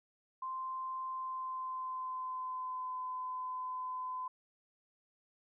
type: tone with pitch glide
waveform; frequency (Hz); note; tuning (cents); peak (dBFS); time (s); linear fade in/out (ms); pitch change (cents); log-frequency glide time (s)
sine; 1042 to 1017.6; C6 to C6; -7 to -48; -37; 0.42-4.28; 5; -41; 1.08-2.98
effects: none